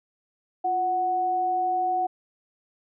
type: tone pair together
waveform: sine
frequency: 349.2 / 740 Hz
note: F4 / F#5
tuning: 0 / 0 cents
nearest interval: octave + minor second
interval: 1300 cents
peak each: -34 / -22 dBFS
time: 0.64-2.07 s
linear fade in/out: 10 ms
effects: none